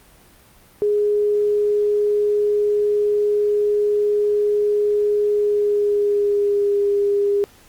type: tone with pitch glide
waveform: sine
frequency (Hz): 415.3 to 405.1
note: G#4 to G#4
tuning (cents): 0 to -43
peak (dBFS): -15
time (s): 0.82-7.44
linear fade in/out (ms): 0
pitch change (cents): -43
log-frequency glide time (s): 5.35-6.8
effects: pink hiss -50 dBFS RMS until 7.68 s + Opus 32 kbps